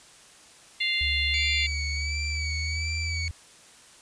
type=harmonic tone; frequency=697 Hz; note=F5; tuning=4 cents flat; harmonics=3 / 4 / 5 / 6; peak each=-27 / -30 / -30 / -32 dBFS; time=0.8-1.67 s; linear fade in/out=10 ms
type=tone with pitch glide; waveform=sine; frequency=73 to 81.94 Hz; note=D2 to E2; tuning=-10 to -10 cents; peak=-29 dBFS; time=1.01-3.31 s; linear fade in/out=0 ms; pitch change=+200 cents; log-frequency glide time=2.01-3.11 s
type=tone with vibrato; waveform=25% pulse; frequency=2284 Hz; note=D7; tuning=49 cents flat; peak=-26 dBFS; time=1.34-3.28 s; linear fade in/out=0 ms; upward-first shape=sine; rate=1.4 Hz; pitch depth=46 cents each way
effects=white hiss -52 dBFS RMS until 4.01 s + resampled to 22050 Hz